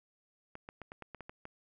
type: clicks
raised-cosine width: 0.5 ms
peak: -30 dBFS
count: 9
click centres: 0.554 / 0.689 / 0.817 / 0.919 / 1.023 / 1.147 / 1.207 / 1.295 / 1.454 s
effects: none